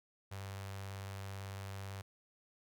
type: tone with notch filter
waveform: sawtooth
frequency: 98 Hz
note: G2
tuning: in tune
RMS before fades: -45 dBFS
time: 0.31-2.02 s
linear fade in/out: 10 ms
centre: 260 Hz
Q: 0.6
effects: none